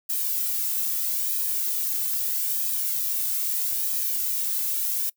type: noise with flanger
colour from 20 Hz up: violet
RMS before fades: -26 dBFS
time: 0.09-5.1 s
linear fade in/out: 10 ms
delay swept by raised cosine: 1.4 to 2.1 ms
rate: 0.78 Hz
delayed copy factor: -0.6
effects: noise-tail reverb RT60 0.1 s tail -23 dB re dry